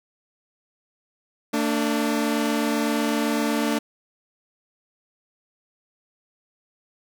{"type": "tone pair together", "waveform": "sawtooth", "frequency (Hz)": [225.8, 293.7], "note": ["A3", "D4"], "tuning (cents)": [45, 0], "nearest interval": "perfect fourth", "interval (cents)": 455, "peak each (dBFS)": -20, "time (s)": [1.53, 3.79], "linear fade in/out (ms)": 10, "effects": []}